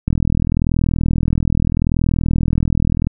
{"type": "click train", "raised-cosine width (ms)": 5, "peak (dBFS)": -4, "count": 123, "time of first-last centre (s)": [0.08, 3.07], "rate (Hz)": 40.8, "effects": []}